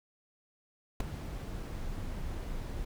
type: noise with ADSR envelope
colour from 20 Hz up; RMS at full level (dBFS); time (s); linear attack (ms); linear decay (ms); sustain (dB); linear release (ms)
brown; -22; 1-2.85; 4; 7; -16; 9
effects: none